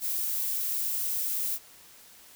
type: noise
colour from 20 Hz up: violet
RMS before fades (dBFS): -30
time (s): 0-1.59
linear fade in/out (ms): 50
effects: white hiss -53 dBFS RMS until 2.35 s